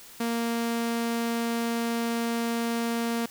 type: tone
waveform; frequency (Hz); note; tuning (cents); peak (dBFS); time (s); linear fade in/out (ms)
sawtooth; 232.5; A#3; -4; -22; 0.2-3.26; 5
effects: white hiss -48 dBFS RMS until 3.3 s